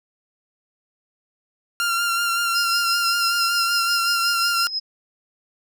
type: tone with vibrato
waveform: sawtooth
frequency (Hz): 1385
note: F6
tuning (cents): -15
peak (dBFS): -16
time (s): 1.8-4.67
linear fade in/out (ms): 0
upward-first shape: sine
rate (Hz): 5.3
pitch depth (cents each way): 25
type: tone with tremolo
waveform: sine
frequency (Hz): 5110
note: D#8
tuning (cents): +45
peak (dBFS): -20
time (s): 2.54-4.8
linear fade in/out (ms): 20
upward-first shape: sine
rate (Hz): 5.9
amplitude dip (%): 70
effects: none